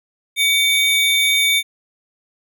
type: tone pair together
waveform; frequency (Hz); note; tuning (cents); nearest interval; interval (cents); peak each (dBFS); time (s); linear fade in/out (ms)
square; 2263 / 3601; C#7 / A7; +35 / +39; minor sixth; 804; -17; 0.36-1.63; 50
effects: none